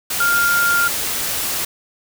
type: tone in noise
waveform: sine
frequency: 1400 Hz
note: F6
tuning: 4 cents sharp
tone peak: -14 dBFS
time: 0.2-0.88 s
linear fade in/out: 5 ms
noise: white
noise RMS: -22 dBFS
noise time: 0.1-1.65 s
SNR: +5 dB
effects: none